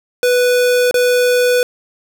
square tone with dropouts, 493.9 Hz, B4, in tune, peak -11 dBFS, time 0.23-1.63 s, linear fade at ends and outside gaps 1 ms, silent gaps 0.911-0.942 s, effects none

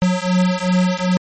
square beating tone pair, 181.1 / 183.7 Hz, F#3 / F#3, -37 / -12 cents, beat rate 2.6 Hz, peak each -18 dBFS, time 0.02-1.17 s, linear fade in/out 0 ms, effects MP3 32 kbps

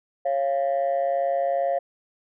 sine tone pair together, 550 / 692.4 Hz, C#5 / F5, -14 / -15 cents, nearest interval major third, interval 399 cents, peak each -22 dBFS, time 0.25-1.79 s, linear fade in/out 10 ms, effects tanh soft clip ceiling -17 dBFS

